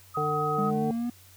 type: tone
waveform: sine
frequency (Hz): 1263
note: D#6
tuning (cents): +26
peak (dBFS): -28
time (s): 0.14-0.71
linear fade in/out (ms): 20
type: harmonic tone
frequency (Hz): 150.4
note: D3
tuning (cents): +42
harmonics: 1 / 2 / 3 / 5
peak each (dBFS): -32 / -40 / -30 / -31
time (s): 0.17-0.91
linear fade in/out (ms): 2
type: linear sweep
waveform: triangle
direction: up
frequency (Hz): 200.8 to 243.3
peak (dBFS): -25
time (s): 0.58-1.1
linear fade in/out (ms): 5
effects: added 93 Hz sine -55 dBFS peak until 1.36 s + white hiss -55 dBFS RMS until 1.36 s